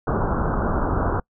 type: low-pass noise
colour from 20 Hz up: pink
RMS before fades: -22 dBFS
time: 0.07-1.2 s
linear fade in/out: 5 ms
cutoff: 1500 Hz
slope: 96 dB/octave
effects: noise-tail reverb RT60 0.1 s tail -26 dB re dry